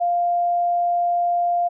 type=tone; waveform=sine; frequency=698.5 Hz; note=F5; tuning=in tune; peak=-17 dBFS; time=0-1.69 s; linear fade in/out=20 ms; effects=none